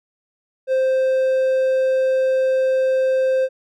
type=tone; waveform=triangle; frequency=523.3 Hz; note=C5; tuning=in tune; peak=-13 dBFS; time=0.67-3.49 s; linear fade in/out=50 ms; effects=none